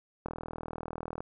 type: click train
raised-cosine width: 1 ms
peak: -22 dBFS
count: 39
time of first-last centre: 0.26-1.205 s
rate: 40.2 Hz
effects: none